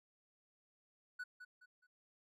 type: tone with echo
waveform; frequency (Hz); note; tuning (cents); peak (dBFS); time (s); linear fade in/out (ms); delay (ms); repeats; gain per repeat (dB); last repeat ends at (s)
triangle; 1480; F#6; 0; -40; 1.19-1.24; 10; 210; 3; -9; 1.87
effects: none